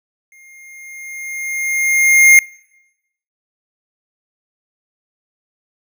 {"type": "tone with exponential growth", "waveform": "square", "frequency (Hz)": 2125, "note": "C7", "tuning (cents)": 26, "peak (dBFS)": -4, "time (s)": [0.32, 2.39], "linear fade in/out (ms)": 1, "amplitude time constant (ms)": 450, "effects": ["noise-tail reverb RT60 0.9 s tail -24 dB re dry"]}